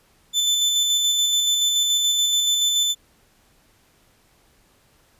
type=tone with tremolo; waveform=30% pulse; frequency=3520 Hz; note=A7; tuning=in tune; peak=-14 dBFS; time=0.33-2.95 s; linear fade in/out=50 ms; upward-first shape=square; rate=7 Hz; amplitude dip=25%; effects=pink hiss -59 dBFS RMS until 5.19 s + resampled to 32000 Hz